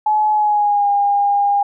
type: tone with pitch glide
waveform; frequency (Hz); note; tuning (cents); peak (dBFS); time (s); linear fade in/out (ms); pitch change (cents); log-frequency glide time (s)
sine; 852 to 809.3; G#5 to G#5; +44 to -45; -12; 0.06-1.63; 5; -89; 0.31-0.89
effects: none